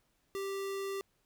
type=tone; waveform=square; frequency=392 Hz; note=G4; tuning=in tune; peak=-36 dBFS; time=0.35-1.01 s; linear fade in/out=0 ms; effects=pink hiss -75 dBFS RMS until 1.25 s